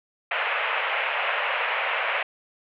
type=band-pass noise; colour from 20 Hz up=white; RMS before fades=-26 dBFS; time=0.31-2.23 s; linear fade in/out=5 ms; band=500 to 2800 Hz; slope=48 dB/octave; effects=none